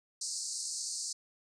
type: band-pass noise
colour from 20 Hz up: white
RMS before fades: -38 dBFS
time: 0.21-1.13 s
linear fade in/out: 5 ms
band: 4300 to 9200 Hz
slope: 96 dB/octave
effects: resampled to 22050 Hz